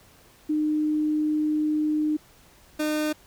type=tone pair in turn; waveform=sine / 30% pulse; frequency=304.8 / 304.8 Hz; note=D#4 / D#4; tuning=-36 / -36 cents; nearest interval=unison; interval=0 cents; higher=neither; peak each=-21 dBFS; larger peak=neither; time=0.49-2.17 / 2.79-3.13 s; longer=first; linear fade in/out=10 ms; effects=pink hiss -55 dBFS RMS until 3.26 s